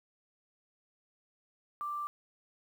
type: tone with quantisation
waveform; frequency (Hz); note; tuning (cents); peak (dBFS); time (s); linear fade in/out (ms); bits
sine; 1178; D6; +5; -34; 1.81-2.07; 0; 10
effects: none